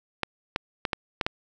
clicks, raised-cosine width 0.3 ms, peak -9 dBFS, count 6, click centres 0.233 / 0.561 / 0.852 / 0.932 / 1.212 / 1.265 s, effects none

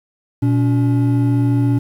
triangle tone pair together, 119.6 / 284.5 Hz, A#2 / C#4, +45 / +45 cents, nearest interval octave + minor third, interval 1500 cents, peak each -12 / -15 dBFS, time 0.42-1.79 s, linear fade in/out 10 ms, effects 8-bit

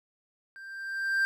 triangle tone with level ramp, 1578 Hz, G6, 11 cents sharp, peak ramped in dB -42 to -20 dBFS, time 0.56-1.25 s, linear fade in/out 0 ms, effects none

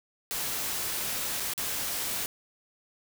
white noise with dropouts, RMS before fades -32 dBFS, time 0.31-2.26 s, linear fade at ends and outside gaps 0 ms, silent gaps 1.399-1.403 / 1.536-1.578 s, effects none

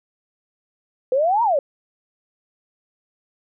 sine exponential two-way sweep, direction up then down, 493.9 to 970 to 531 Hz, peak -15 dBFS, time 1.12-1.59 s, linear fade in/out 2 ms, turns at 1.43 s, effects none

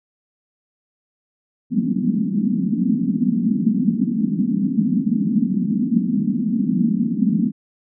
pink band-pass noise, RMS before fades -19 dBFS, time 1.7-7.52 s, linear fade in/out 50 ms, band 190 to 250 Hz, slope 48 dB/octave, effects none

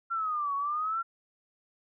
sine exponential two-way sweep, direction down then up, 1375 to 1108.7 to 1375 Hz, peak -28 dBFS, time 0.1-1.03 s, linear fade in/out 20 ms, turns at 0.55 s, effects none

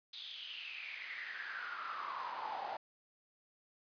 brown noise with high-pass filter sweep, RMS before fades -44 dBFS, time 0.13-2.77 s, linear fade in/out 5 ms, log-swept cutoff 3700 to 740 Hz, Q 7, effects resampled to 11025 Hz

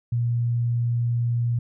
sine tone, 118.9 Hz, A#2, 35 cents sharp, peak -20 dBFS, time 0.12-1.59 s, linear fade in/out 5 ms, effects none

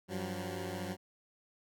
15% pulse tone cluster, 95.4 / 177.5 / 189.7 Hz, G2 / F3 / F#3, -47 / +28 / +43 cents, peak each -35 / -35 / -36 dBFS, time 0.08-0.97 s, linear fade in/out 50 ms, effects none

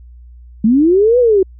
sine linear two-way sweep, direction up then down, 206.1 to 505 to 366.3 Hz, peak -7 dBFS, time 0.64-1.43 s, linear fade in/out 5 ms, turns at 1.19 s, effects added 60 Hz sine -35 dBFS peak until 1.59 s

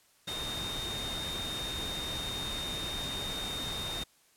sine tone in noise, 3674 Hz, A#7, 26 cents flat, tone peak -36 dBFS, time 0.27-4.04 s, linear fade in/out 10 ms, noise pink, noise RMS -39 dBFS, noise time 0.27-4.04 s, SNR 0 dB, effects white hiss -65 dBFS RMS until 4.36 s + low-pass 12000 Hz 12 dB/octave

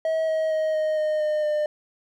triangle tone with pitch steps, 641 / 634.4 / 627.8 / 621.3 / 614.9 / 608.5 / 602.2 Hz, E5 / D#5 / D#5 / D#5 / D#5 / D#5 / D5, -49 / +33 / +15 / -3 / -21 / -39 / +43 cents, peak -19 dBFS, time 0.05-1.66 s, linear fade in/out 2 ms, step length 230 ms, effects none

